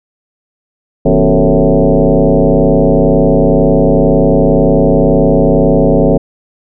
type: tone with frequency modulation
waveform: sine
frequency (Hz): 137.4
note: C#3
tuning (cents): -15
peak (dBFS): -5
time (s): 1.05-6.18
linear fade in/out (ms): 10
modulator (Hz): 102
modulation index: 4.9
effects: none